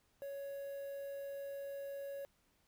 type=tone with quantisation; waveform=triangle; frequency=557 Hz; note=C#5; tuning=8 cents sharp; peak=-40 dBFS; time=0.22-2.25 s; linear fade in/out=0 ms; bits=10; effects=pink hiss -75 dBFS RMS until 2.67 s